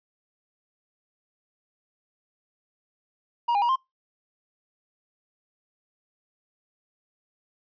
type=tone with pitch steps; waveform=triangle; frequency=948 / 812 / 953 / 1051 Hz; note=A#5 / G#5 / A#5 / C6; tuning=+29 / -39 / +38 / +7 cents; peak=-18 dBFS; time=3.48-3.76 s; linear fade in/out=10 ms; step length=70 ms; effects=noise-tail reverb RT60 0.2 s tail -25 dB re dry + resampled to 11025 Hz